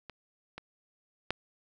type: clicks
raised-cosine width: 0.3 ms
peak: -27 / -25 / -13 dBFS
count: 3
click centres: 0.097 / 0.58 / 1.306 s
effects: none